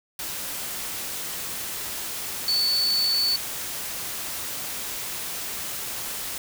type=tone in noise; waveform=sine; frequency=4471 Hz; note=C#8; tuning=14 cents sharp; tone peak=-20 dBFS; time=2.48-3.36 s; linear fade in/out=2 ms; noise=white; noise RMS=-32 dBFS; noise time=0.19-6.38 s; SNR=+9 dB; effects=none